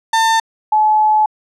35% pulse / sine tone pair in turn, 898 / 857.6 Hz, A5 / A5, +35 / -45 cents, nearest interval minor second, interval 80 cents, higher first, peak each -9 dBFS, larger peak neither, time 0.13-0.4 / 0.72-1.26 s, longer second, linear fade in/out 5 ms, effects low-pass 8000 Hz 12 dB/octave

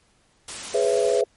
white noise, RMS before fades -34 dBFS, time 0.48-1.21 s, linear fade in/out 2 ms
sine chord, C# minor seventh, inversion second, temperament just, 415.8 / 498.9 / 554.4 / 665.2 Hz, G#4 / B4 / C#5 / E5, +2 / +17 / 0 / +16 cents, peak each -22 / -22 / -26 / -25 dBFS, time 0.74-1.24 s, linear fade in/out 5 ms
effects pink hiss -62 dBFS RMS until 1.36 s + MP3 48 kbps

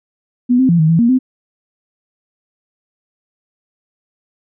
sine tone with pitch steps, 246.4 / 260.7 / 170.3 / 157.4 / 164.8 / 235 / 257.6 Hz, B3 / C4 / F3 / D#3 / E3 / A#3 / C4, -4 / -6 / -43 / +20 / 0 / +14 / -27 cents, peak -8 dBFS, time 0.49-1.19 s, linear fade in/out 20 ms, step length 100 ms, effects none

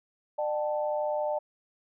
sine tone cluster, 601 / 767 / 878 Hz, D5 / G5 / A5, +40 / -38 / -4 cents, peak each -28 / -36 / -34 dBFS, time 0.38-1.39 s, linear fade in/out 10 ms, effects none

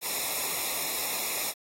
white noise with comb filter, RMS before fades -31 dBFS, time 0.01-1.54 s, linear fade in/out 50 ms, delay 0.65 ms, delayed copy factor -0.75, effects AAC 48 kbps

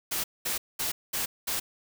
white noise bursts, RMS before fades -30 dBFS, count 5, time 0.11-1.6 s, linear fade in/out 10 ms, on 130 ms, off 210 ms, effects none

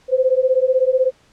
sine beating tone pair, 509 / 525 Hz, C5 / C5, -48 / +6 cents, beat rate 16 Hz, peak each -16 dBFS, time 0.08-1.12 s, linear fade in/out 50 ms, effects pink hiss -55 dBFS RMS until 1.32 s + low-pass 7000 Hz 12 dB/octave

